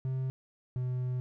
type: tone pair in turn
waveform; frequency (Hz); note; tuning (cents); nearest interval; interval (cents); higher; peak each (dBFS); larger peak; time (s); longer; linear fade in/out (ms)
triangle; 130.81 / 126.07; C3 / B2; 0 / +36; minor second; 64; first; -28; neither; 0.05-0.3 / 0.76-1.2; second; 0
effects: none